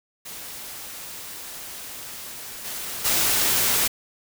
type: noise with level steps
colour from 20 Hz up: white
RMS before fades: -37 / -32 / -21 dBFS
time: 0.25-3.88 s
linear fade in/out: 10 ms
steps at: 2.64 / 3.04 s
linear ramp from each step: 20 ms
effects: none